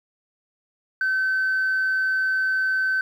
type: tone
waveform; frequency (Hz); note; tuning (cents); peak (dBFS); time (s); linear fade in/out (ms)
sine; 1533; G6; -39; -18; 1.01-3.01; 2
effects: tanh soft clip ceiling -17 dBFS + 9-bit